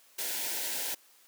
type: band-stop noise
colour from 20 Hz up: white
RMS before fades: -34 dBFS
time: 0.18-0.95 s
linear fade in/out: 10 ms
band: 1000 to 1400 Hz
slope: 96 dB/octave
effects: white hiss -61 dBFS RMS until 1.27 s + high-pass 300 Hz 12 dB/octave